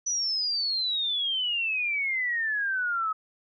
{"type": "exponential sweep", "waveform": "sine", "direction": "down", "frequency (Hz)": [5980, 1268], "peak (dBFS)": -25, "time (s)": [0.06, 3.13], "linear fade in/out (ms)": 10, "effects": []}